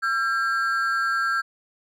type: ring-modulated tone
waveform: triangle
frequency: 1480 Hz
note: F#6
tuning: in tune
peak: -16 dBFS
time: 0.02-1.42 s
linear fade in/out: 20 ms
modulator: 125 Hz
effects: none